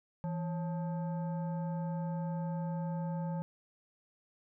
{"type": "tone with frequency modulation", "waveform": "sine", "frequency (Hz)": 166.3, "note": "E3", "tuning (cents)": 16, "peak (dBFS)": -33, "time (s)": [0.24, 3.42], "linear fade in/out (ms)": 0, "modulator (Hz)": 712, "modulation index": 0.55, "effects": []}